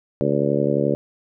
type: harmonic tone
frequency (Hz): 71.5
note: D2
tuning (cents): -46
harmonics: 2 / 3 / 4 / 5 / 6 / 7 / 8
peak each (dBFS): -25 / -25 / -25 / -25 / -25 / -25 / -25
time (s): 0.21-0.95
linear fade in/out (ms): 0
effects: none